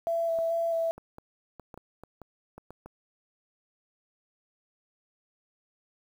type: tone with vibrato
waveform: sine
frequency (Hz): 665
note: E5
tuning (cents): +15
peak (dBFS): -25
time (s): 0.07-0.91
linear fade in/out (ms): 0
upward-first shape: square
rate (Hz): 2.3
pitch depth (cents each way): 12
type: clicks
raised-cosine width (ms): 1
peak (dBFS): -30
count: 11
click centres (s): 0.388 / 0.98 / 1.184 / 1.597 / 1.742 / 1.776 / 2.036 / 2.217 / 2.58 / 2.706 / 2.86
effects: 9-bit